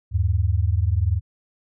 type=tone pair together; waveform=sine; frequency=79.29 / 99.9 Hz; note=D#2 / G2; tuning=+33 / +33 cents; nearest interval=major third; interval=400 cents; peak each=-20 dBFS; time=0.11-1.21 s; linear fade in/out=50 ms; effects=none